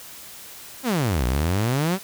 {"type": "exponential two-way sweep", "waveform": "sawtooth", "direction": "down then up", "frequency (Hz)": [279.1, 58.27, 200.1], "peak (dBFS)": -16, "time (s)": [0.83, 1.99], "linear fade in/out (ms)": 50, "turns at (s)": 1.25, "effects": ["white hiss -41 dBFS RMS until 2.03 s"]}